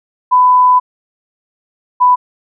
sine tone pair in turn, 1000 / 993.7 Hz, B5 / B5, +21 / +10 cents, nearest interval unison, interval 11 cents, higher first, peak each -5 dBFS, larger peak neither, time 0.31-0.8 / 2-2.16 s, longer first, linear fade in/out 20 ms, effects none

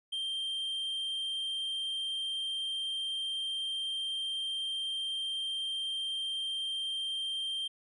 triangle tone, 3164 Hz, G7, 15 cents sharp, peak -31 dBFS, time 0.12-7.68 s, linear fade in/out 10 ms, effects resampled to 24000 Hz

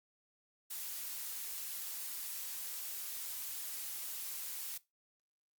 blue noise, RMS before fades -42 dBFS, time 0.7-4.78 s, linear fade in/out 10 ms, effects noise-tail reverb RT60 0.2 s tail -18 dB re dry + Opus 48 kbps

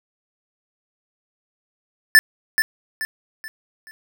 square tone with echo, 1760 Hz, A6, in tune, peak -8 dBFS, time 2.15-2.19 s, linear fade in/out 0 ms, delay 430 ms, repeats 4, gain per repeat -8 dB, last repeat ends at 3.91 s, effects none

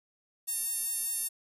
5% pulse tone with band-pass filter, 905 Hz, A5, 48 cents sharp, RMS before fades -33 dBFS, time 0.47-1.29 s, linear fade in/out 20 ms, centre 11000 Hz, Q 4.5, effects none

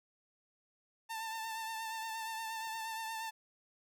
sawtooth tone with vibrato, 893 Hz, A5, 25 cents sharp, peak -35 dBFS, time 1.09-3.31 s, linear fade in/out 20 ms, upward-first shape triangle, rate 8.5 Hz, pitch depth 34 cents each way, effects none

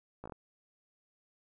slowing click train, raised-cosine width 1 ms, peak -30 dBFS, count 5, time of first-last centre 0.24-0.322 s, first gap 16 ms, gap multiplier 1.17, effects none

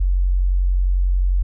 sine tone, 45.61 Hz, F#1, 24 cents flat, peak -14 dBFS, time 0-1.43 s, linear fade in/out 10 ms, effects none

